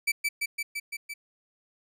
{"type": "tone with echo", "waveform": "40% pulse", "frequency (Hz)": 2314, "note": "D7", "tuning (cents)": -26, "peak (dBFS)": -22, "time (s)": [0.07, 0.12], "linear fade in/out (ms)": 10, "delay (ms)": 170, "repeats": 6, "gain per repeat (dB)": -2, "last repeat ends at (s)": 1.14, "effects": []}